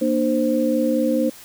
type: tone cluster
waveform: sine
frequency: 236 / 300.6 / 523 Hz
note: A#3 / D4 / C5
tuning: +22 / +40 / -1 cents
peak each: -21 dBFS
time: 0.01-1.3 s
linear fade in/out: 10 ms
effects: white hiss -43 dBFS RMS until 1.44 s